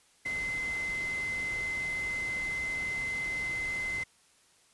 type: tone in noise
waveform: sine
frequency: 2058 Hz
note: C7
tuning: 29 cents flat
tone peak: -31 dBFS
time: 0.25-4.04 s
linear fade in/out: 10 ms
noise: pink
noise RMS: -44 dBFS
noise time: 0.25-4.04 s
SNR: +10 dB
effects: white hiss -64 dBFS RMS until 4.73 s + resampled to 24000 Hz